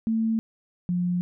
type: tone pair in turn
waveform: sine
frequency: 223.7 / 177.55 Hz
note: A3 / F3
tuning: +29 / +29 cents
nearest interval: major third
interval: 400 cents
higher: first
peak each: -21 / -22 dBFS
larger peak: first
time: 0.07-0.39 / 0.89-1.21 s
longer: neither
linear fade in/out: 0 ms
effects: none

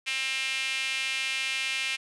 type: tone with high-pass filter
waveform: sawtooth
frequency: 265.3 Hz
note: C4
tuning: 24 cents sharp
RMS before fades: -30 dBFS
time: 0.06-1.97 s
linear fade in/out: 20 ms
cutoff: 2500 Hz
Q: 4
effects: resampled to 24000 Hz

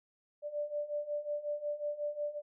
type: beating tone pair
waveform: sine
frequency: 586 / 591.5 Hz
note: D5 / D5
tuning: -4 / +12 cents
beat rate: 5.5 Hz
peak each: -39 / -36 dBFS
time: 0.42-2.42 s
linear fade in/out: 50 ms
effects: none

